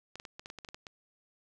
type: clicks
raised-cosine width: 0.2 ms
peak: -27 dBFS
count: 11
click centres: 0.156 / 0.199 / 0.252 / 0.395 / 0.459 / 0.501 / 0.587 / 0.648 / 0.688 / 0.745 / 0.868 s
effects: none